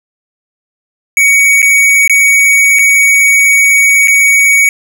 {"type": "tone with dropouts", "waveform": "square", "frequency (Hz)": 2246, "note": "C#7", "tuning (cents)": 22, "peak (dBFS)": -5, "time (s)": [1.17, 4.69], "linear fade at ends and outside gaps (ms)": 1, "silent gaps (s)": [[1.619, 1.627], [2.077, 2.096], [2.788, 2.792], [4.074, 4.081]], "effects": []}